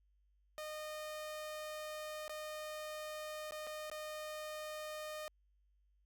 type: tone with dropouts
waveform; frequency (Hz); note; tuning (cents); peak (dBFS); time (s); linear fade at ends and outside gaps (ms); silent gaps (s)
sawtooth; 613; D#5; -26; -39; 0.58-5.28; 0; 2.28-2.295 / 3.509-3.521 / 3.668-3.672 / 3.899-3.915
effects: added 50 Hz sine -70 dBFS peak until 6.05 s